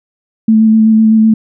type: tone with vibrato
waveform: sine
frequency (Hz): 220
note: A3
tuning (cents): 0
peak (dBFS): -4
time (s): 0.48-1.34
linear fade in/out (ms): 5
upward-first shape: square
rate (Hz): 7.9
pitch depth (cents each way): 13
effects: none